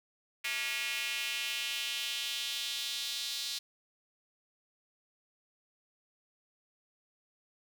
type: tone with high-pass filter sweep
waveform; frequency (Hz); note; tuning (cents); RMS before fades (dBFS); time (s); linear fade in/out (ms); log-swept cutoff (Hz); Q
square; 128.3; C3; -34; -36; 0.44-3.59; 10; 2300 to 4000; 2.9
effects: none